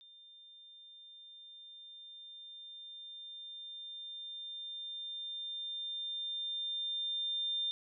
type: tone with level ramp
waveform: sine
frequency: 3600 Hz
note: A7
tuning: 39 cents sharp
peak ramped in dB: -55 to -32 dBFS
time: 0.01-7.71 s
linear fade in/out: 0 ms
effects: none